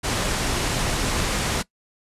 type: low-pass noise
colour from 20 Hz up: pink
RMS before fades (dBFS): -24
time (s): 0.03-1.63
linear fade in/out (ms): 20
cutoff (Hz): 10000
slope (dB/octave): 24
effects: noise-tail reverb RT60 0.1 s tail -20 dB re dry + resampled to 32000 Hz